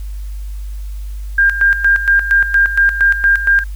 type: tone with tremolo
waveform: sine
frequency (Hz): 1602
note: G6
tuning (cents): +37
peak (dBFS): -7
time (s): 1.38-3.64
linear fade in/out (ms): 5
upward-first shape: square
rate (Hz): 4.3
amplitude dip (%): 70
effects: added 50 Hz sine -22 dBFS peak until 3.75 s + white hiss -47 dBFS RMS until 3.75 s